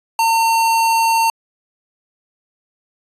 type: tone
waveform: square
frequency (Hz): 908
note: A#5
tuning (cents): -46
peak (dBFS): -13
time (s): 0.19-1.3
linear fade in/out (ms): 2
effects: resampled to 32000 Hz